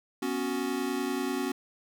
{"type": "chord", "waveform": "square", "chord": "B suspended second", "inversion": "none", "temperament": "equal", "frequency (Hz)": [246.9, 277.2, 370], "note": ["B3", "C#4", "F#4"], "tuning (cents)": [0, 0, 0], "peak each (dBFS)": [-35, -33, -34], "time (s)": [0.22, 1.52], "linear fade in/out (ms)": 5, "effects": []}